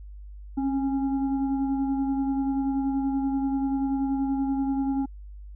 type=tone with frequency modulation; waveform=sine; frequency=270.8 Hz; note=C#4; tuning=40 cents flat; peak=-23 dBFS; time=0.57-5.06 s; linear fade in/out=10 ms; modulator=552 Hz; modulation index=0.48; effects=added 50 Hz sine -39 dBFS peak until 5.55 s